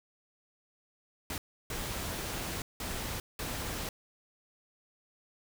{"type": "noise bursts at uneven times", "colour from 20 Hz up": "pink", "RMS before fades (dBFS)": -37, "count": 4, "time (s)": [[1.3, 1.38], [1.7, 2.62], [2.8, 3.2], [3.39, 3.89]], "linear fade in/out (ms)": 2, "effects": []}